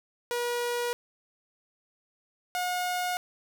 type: tone pair in turn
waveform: sawtooth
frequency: 481.3 / 721.1 Hz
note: B4 / F#5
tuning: -45 / -45 cents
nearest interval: perfect fifth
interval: 700 cents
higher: second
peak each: -24 dBFS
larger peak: neither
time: 0.31-0.93 / 2.55-3.17 s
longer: neither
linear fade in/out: 0 ms
effects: none